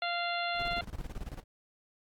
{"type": "harmonic tone", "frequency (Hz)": 694, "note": "F5", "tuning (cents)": -11, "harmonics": [1, 2, 3, 4, 5, 6], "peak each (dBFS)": [-34, -37, -39, -40, -41, -42], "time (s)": [0.02, 0.81], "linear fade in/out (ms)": 2}
{"type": "noise with tremolo", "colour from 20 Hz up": "brown", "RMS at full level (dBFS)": -39, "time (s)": [0.54, 1.44], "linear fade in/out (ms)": 50, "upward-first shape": "square", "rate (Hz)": 18, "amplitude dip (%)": 80}
{"effects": ["AAC 64 kbps"]}